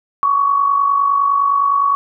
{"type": "tone with amplitude modulation", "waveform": "sine", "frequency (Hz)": 1122, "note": "C#6", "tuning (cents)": 21, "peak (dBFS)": -9, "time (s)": [0.23, 1.95], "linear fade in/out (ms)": 0, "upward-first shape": "sine", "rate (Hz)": 49.8, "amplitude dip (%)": 55, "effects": []}